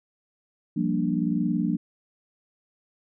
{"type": "chord", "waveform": "sine", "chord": "G minor seventh", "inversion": "third", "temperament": "equal", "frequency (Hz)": [174.61, 196, 233.1, 293.7], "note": ["F3", "G3", "Bb3", "D4"], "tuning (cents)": [0, 0, 0, 0], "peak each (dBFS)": [-27, -29, -27, -28], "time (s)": [0.76, 1.77], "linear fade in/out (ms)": 10, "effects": []}